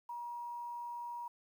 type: tone with quantisation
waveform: sine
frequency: 954 Hz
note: A#5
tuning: 40 cents sharp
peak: -40 dBFS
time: 0.09-1.28 s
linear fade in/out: 5 ms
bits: 11
effects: none